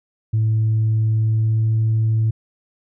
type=tone with pitch glide; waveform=sine; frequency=110 to 110.89 Hz; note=A2 to A2; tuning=0 to +14 cents; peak=-13 dBFS; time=0.33-2.31 s; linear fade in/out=10 ms; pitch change=+14 cents; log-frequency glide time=1.15-1.72 s; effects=tanh soft clip ceiling -12 dBFS